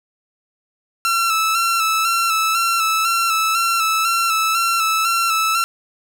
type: tone with vibrato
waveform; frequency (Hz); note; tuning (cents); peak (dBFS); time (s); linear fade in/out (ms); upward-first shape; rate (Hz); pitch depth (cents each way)
sawtooth; 1334; E6; +20; -12; 1.05-5.64; 0; square; 2; 32
effects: none